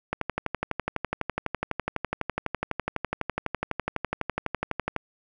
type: click train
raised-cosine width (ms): 0.5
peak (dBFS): -11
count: 59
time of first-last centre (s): 0.13-4.963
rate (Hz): 12
effects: none